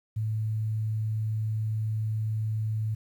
sine tone, 109.1 Hz, A2, 14 cents flat, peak -26 dBFS, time 0.16-2.95 s, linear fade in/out 10 ms, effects 10-bit

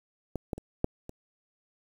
clicks, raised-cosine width 2 ms, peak -18 / -17 / -27 / -11 / -27 dBFS, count 5, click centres 0.357 / 0.532 / 0.58 / 0.844 / 1.094 s, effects 8-bit

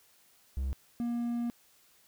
triangle tone pair in turn, 66.6 / 237.3 Hz, C2 / A#3, +31 / +31 cents, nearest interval octave + minor seventh, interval 2200 cents, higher second, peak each -28 dBFS, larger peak neither, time 0.57-0.73 / 1-1.5 s, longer second, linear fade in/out 0 ms, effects white hiss -64 dBFS RMS until 2.07 s

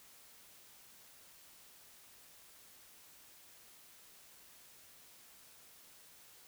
silence, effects white hiss -60 dBFS RMS until 6.47 s

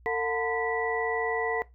sine tone cluster, 451.6 / 725 / 895 / 1013 / 1960 Hz, A4 / F#5 / A5 / B5 / B6, +45 / -35 / +29 / +44 / -14 cents, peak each -28 / -33 / -37 / -37 / -31 dBFS, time 0.06-1.62 s, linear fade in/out 0 ms, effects noise-tail reverb RT60 0.2 s tail -19 dB re dry + added 60 Hz sine -52 dBFS peak until 1.74 s

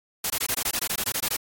white noise bursts, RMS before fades -26 dBFS, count 14, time 0.24-1.367 s, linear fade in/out 5 ms, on 61 ms, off 21 ms, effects AAC 64 kbps

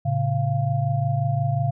sine tone cluster, 112.3 / 137.9 / 692 Hz, A2 / C#3 / F5, +36 / -9 / -16 cents, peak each -24 / -22 / -28 dBFS, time 0.05-1.71 s, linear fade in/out 10 ms, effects none

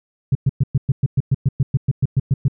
sine tone bursts, 133.6 Hz, C3, 36 cents sharp, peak -10 dBFS, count 16, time 0.32-2.482 s, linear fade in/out 5 ms, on 32 ms, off 110 ms, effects tanh soft clip ceiling -8 dBFS

